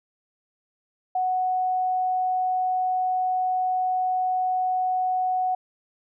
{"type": "tone", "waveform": "sine", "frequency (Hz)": 740, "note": "F#5", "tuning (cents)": 0, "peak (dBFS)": -21, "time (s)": [1.15, 5.55], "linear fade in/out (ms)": 5, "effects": []}